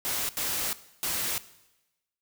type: noise bursts at uneven times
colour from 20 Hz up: white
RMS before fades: -30 dBFS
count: 3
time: 0.05-0.29 / 0.37-0.73 / 1.03-1.38 s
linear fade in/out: 0 ms
effects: noise-tail reverb RT60 1.0 s tail -17 dB re dry